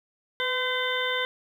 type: harmonic tone with a mistuned harmonic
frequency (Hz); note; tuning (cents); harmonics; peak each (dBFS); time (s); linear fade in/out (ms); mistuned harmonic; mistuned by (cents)
511; C5; -41; 1 / 2 / 3 / 4 / 6 / 7; -31 / -33 / -31 / -31 / -34 / -32; 0.4-1.25; 0; 1; -31
effects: 9-bit